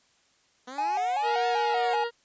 10% pulse exponential two-way sweep, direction up then down, 244.1 to 887 to 514 Hz, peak -30 dBFS, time 0.67-1.96 s, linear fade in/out 10 ms, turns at 1.47 s
triangle tone with vibrato, 784 Hz, G5, in tune, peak -23 dBFS, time 0.78-2.04 s, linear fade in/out 5 ms, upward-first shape square, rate 2.6 Hz, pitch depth 120 cents each way
harmonic tone, 470.3 Hz, A#4, 15 cents sharp, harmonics 1 / 2 / 3 / 4 / 6 / 7 / 8 / 9 / 10, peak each -29 / -37 / -37 / -39 / -43 / -47 / -50 / -48 / -49 dBFS, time 1.22-2.11 s, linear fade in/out 50 ms
effects white hiss -65 dBFS RMS until 2.24 s + resampled to 16000 Hz

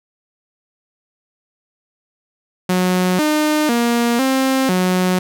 sawtooth tone with pitch steps, 182.6 / 304.1 / 236.4 / 264.9 / 183.2 Hz, F#3 / D#4 / A#3 / C4 / F#3, -23 / -40 / +24 / +22 / -17 cents, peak -10 dBFS, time 2.69-5.19 s, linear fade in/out 5 ms, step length 500 ms, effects none

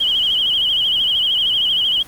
sine tone with vibrato, 3087 Hz, G7, 27 cents flat, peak -14 dBFS, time 0-2.03 s, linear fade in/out 10 ms, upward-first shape sine, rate 13 Hz, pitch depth 100 cents each way, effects pink hiss -40 dBFS RMS until 2.07 s + Opus 48 kbps

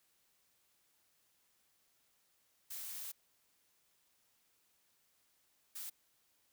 blue noise bursts at uneven times, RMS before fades -45 dBFS, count 2, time 2.7-3.12 / 5.75-5.9 s, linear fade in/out 10 ms, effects white hiss -75 dBFS RMS until 6.52 s

